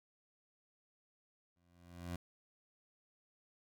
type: tone with exponential growth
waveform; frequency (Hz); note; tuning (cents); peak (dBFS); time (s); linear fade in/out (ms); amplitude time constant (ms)
20% pulse; 87.31; F2; 0; -34; 1.56-2.16; 5; 130
effects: none